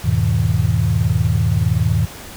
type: chord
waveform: sine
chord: E major seventh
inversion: none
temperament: equal with one note detuned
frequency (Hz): 82.41 / 103.83 / 123.47 / 159.2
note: E2 / G#2 / B2 / D#3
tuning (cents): 0 / 0 / 0 / +40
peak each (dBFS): -20 / -17 / -20 / -20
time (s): 0.04-2.06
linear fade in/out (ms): 10
effects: pink hiss -35 dBFS RMS until 2.36 s